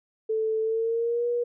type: tone with pitch glide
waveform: sine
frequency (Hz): 440 to 479.8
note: A4 to A#4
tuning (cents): 0 to +50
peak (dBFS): -23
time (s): 0.29-1.44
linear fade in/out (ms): 10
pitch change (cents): +150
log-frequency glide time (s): 0.61-1.27
effects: none